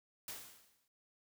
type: noise with exponential decay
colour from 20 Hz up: white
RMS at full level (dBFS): -43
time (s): 0.28-0.88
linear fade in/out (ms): 2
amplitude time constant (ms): 130
effects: none